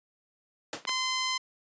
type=noise with exponential decay; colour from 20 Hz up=pink; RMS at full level=-30 dBFS; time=0.73-0.88 s; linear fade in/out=1 ms; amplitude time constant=32 ms
type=clicks; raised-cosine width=0.3 ms; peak=-18 dBFS; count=2; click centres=0.852 / 0.893 s
type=tone; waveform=10% pulse; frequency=1032 Hz; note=C6; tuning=24 cents flat; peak=-19 dBFS; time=0.87-1.38 s; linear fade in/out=10 ms
effects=high-pass 300 Hz 12 dB/octave + resampled to 16000 Hz